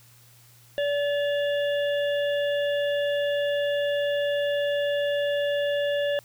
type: harmonic tone with a mistuned harmonic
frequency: 575 Hz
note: D5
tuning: 37 cents flat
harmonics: 1 / 3 / 5 / 6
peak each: -23 / -33 / -37 / -39 dBFS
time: 0.78-6.19 s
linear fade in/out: 0 ms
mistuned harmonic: 5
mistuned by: -32 cents
effects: added 119 Hz sine -55 dBFS peak until 6.24 s + white hiss -56 dBFS RMS until 6.24 s